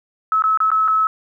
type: tone with dropouts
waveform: sine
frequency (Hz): 1295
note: E6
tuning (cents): -31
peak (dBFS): -13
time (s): 0.32-1.07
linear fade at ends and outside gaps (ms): 1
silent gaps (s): 0.422-0.439 / 0.574-0.603 / 0.704-0.716 / 0.878-0.882
effects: 9-bit